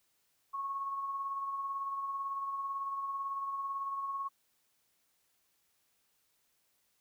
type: tone with tremolo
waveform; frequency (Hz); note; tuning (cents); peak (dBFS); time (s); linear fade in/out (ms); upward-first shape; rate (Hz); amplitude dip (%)
sine; 1100; C#6; -14; -33; 0.53-4.29; 20; sine; 18; 35
effects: white hiss -75 dBFS RMS until 7 s